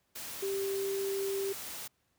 sine tone in noise, 392 Hz, G4, in tune, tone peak -31 dBFS, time 0.42-1.53 s, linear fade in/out 10 ms, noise white, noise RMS -42 dBFS, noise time 0.15-1.88 s, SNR +8 dB, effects pink hiss -75 dBFS RMS until 2.18 s + high-pass 60 Hz 12 dB/octave

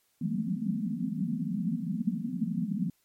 pink band-pass noise, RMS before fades -31 dBFS, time 0.21-2.9 s, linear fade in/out 5 ms, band 160 to 250 Hz, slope 96 dB/octave, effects white hiss -71 dBFS RMS until 3.04 s + MP3 64 kbps

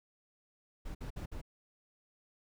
brown noise bursts, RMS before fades -41 dBFS, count 4, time 0.85-1.415 s, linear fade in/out 10 ms, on 100 ms, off 55 ms, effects none

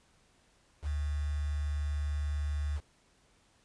sine tone with quantisation, 73.42 Hz, D2, in tune, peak -30 dBFS, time 0.82-2.81 s, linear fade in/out 50 ms, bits 8, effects pink hiss -67 dBFS RMS until 3.64 s + resampled to 22050 Hz

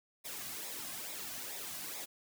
white noise with flanger, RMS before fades -43 dBFS, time 0.24-2.06 s, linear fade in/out 20 ms, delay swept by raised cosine 0.66 to 2.26 ms, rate 2.3 Hz, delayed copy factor -0.65, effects none

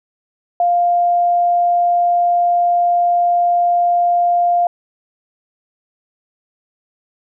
sine tone, 700 Hz, F5, 4 cents sharp, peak -11 dBFS, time 0.6-4.67 s, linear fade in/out 2 ms, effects none

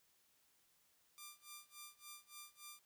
5% pulse tone with tremolo, 1189 Hz, D6, 21 cents sharp, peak -39 dBFS, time 1.18-2.79 s, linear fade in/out 0 ms, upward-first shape sine, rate 3.5 Hz, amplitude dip 95%, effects white hiss -75 dBFS RMS until 2.85 s

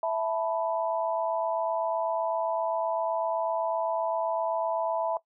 sine chord, E suspended fourth, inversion none, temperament equal, 659.3 / 880 / 987.8 Hz, E5 / A5 / B5, 0 / 0 / 0 cents, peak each -27 / -32 / -33 dBFS, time 0.03-5.17 s, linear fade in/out 2 ms, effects noise-tail reverb RT60 0.1 s tail -18 dB re dry

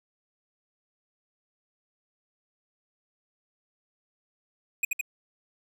square tone with echo, 2489 Hz, D#7, in tune, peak -23 dBFS, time 4.83-4.85 s, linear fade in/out 5 ms, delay 81 ms, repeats 2, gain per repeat -2 dB, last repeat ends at 5.012 s, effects none

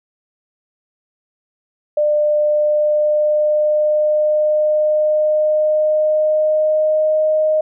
sine tone with pitch glide, 598 to 619.8 Hz, D5 to D#5, +31 to -7 cents, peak -12 dBFS, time 1.97-7.61 s, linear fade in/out 5 ms, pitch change +62 cents, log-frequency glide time 2.09-7.24 s, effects none

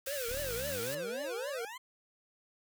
white band-stop noise, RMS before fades -41 dBFS, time 0.06-0.95 s, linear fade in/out 5 ms, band 110 to 1200 Hz, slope 96 dB/octave
square tone with vibrato, 520 Hz, C5, 11 cents flat, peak -37 dBFS, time 0.07-1.65 s, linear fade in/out 2 ms, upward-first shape triangle, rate 3.7 Hz, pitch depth 240 cents each way
20% pulse exponential sweep, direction up, 30.21 to 1070 Hz, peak -38 dBFS, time 0.28-1.78 s, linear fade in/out 10 ms
effects none

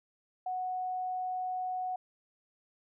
sine tone, 738 Hz, F#5, 5 cents flat, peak -32 dBFS, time 0.46-1.96 s, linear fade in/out 5 ms, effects none

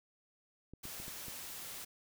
clicks, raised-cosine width 3 ms, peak -36 dBFS, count 5, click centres 0.736 / 0.854 / 1 / 1.081 / 1.283 s
white noise, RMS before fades -46 dBFS, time 0.83-1.85 s, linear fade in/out 10 ms
effects none

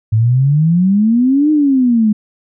sine exponential two-way sweep, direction up then down, 106.3 to 309.7 to 207.9 Hz, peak -8 dBFS, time 0.12-2.13 s, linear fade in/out 10 ms, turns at 1.51 s, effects none

